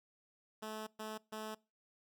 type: tone bursts at uneven times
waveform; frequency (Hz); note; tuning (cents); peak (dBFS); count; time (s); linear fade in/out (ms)
10% pulse; 216.8; A3; -25; -34; 3; 0.62-0.87 / 0.99-1.18 / 1.32-1.55; 10
effects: noise-tail reverb RT60 0.3 s tail -24 dB re dry